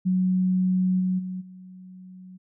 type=tone with level steps; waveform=sine; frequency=184.7 Hz; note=F#3; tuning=3 cents flat; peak=-19 / -21 / -29 / -41 dBFS; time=0.05-2.38 s; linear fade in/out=20 ms; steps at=0.99 / 1.18 / 1.4 s; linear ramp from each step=20 ms; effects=none